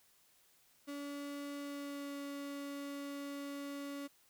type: tone with pitch glide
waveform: 35% pulse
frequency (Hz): 285.2 to 282.4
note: C#4 to C#4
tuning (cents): +49 to +32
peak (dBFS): -40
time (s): 0.87-4.08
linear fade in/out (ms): 20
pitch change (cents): -17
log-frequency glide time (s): 1.57-2.17
effects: white hiss -69 dBFS RMS until 4.29 s